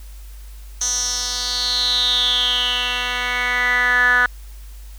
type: tone with band-pass filter sweep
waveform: 10% pulse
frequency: 246.9 Hz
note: B3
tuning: in tune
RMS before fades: -19 dBFS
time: 0.81-4.26 s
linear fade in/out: 2 ms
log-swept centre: 6100 to 1600 Hz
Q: 8.1
effects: added 50 Hz sine -34 dBFS peak until 4.98 s + white hiss -49 dBFS RMS until 4.98 s